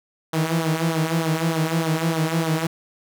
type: tone with flanger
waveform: sawtooth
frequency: 161.9 Hz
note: E3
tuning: 31 cents flat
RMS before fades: -22 dBFS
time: 0.33-2.67 s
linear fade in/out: 5 ms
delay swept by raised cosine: 0.39 to 5.99 ms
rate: 3.3 Hz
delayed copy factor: -0.7
effects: none